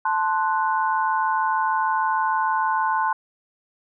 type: chord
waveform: sine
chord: F# diminished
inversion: first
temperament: equal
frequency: 880 / 1046.5 / 1480 Hz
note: A5 / C6 / F#6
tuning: 0 / 0 / 0 cents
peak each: -22 / -23 / -27 dBFS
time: 0.05-3.13 s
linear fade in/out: 5 ms
effects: none